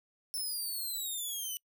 5% pulse exponential sweep, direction down, 5370 to 2960 Hz, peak -28 dBFS, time 0.34-1.57 s, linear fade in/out 0 ms, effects noise-tail reverb RT60 0.1 s tail -26 dB re dry

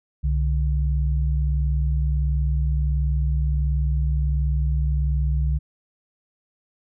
sine tone pair together, 65.41 / 146.84 Hz, C2 / D3, 0 / 0 cents, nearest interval octave + major second, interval 1400 cents, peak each -19 / -26 dBFS, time 0.23-5.59 s, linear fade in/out 20 ms, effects none

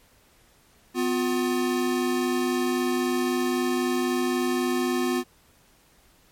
square tone pair together, 251.8 / 355.6 Hz, B3 / F4, +34 / +31 cents, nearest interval tritone, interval 597 cents, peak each -26 / -26 dBFS, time 0.94-5.24 s, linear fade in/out 50 ms, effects pink hiss -59 dBFS RMS until 6.31 s + MP3 64 kbps

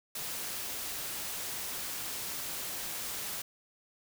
white noise, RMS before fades -38 dBFS, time 0.15-3.42 s, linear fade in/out 5 ms, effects none

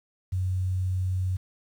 sine tone with quantisation, 92.7 Hz, F#2, 4 cents sharp, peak -24 dBFS, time 0.32-1.37 s, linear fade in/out 10 ms, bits 9, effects none

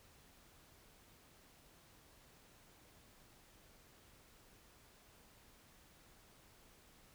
silence, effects pink hiss -65 dBFS RMS until 7.14 s

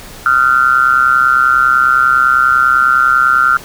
sine tone with amplitude modulation, 1379 Hz, F6, 22 cents flat, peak -3 dBFS, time 0.26-3.57 s, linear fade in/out 2 ms, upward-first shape sine, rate 130 Hz, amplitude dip 90%, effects pink hiss -33 dBFS RMS until 3.64 s

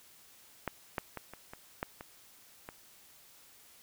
clicks, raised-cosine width 0.5 ms, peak -18 / -17 / -24 / -30 / -29 / -18 / -28 / -27 dBFS, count 8, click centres 0.677 / 0.982 / 1.173 / 1.336 / 1.535 / 1.829 / 2.009 / 2.689 s, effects white hiss -59 dBFS RMS until 3.82 s

